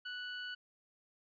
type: tone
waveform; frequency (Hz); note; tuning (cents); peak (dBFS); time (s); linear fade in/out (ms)
25% pulse; 1480; F#6; 0; -37; 0.05-0.55; 10
effects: resampled to 11025 Hz